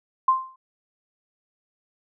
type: tone with exponential decay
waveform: sine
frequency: 1046.5 Hz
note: C6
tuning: in tune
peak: -12 dBFS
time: 0.28-0.56 s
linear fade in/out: 5 ms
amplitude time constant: 59 ms
effects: none